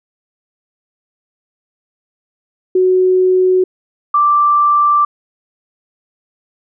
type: tone pair in turn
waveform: sine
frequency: 370 / 1174.7 Hz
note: F#4 / D6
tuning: 0 / 0 cents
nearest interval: octave + minor sixth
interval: 2000 cents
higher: second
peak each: -8 dBFS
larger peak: neither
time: 2.75-3.64 / 4.14-5.05 s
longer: second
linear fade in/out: 5 ms
effects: none